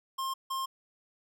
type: tone pair in turn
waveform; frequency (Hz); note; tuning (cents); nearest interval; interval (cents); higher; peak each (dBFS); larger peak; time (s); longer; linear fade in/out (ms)
square; 1063 / 1063; C6 / C6; +27 / +27; unison; 0; neither; -32 / -32; neither; 0.18-0.34 / 0.5-0.66; neither; 10
effects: none